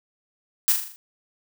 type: noise with echo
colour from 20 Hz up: blue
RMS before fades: -18 dBFS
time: 0.68-0.72 s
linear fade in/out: 0 ms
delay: 40 ms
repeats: 6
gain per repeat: -5 dB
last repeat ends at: 0.96 s
effects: none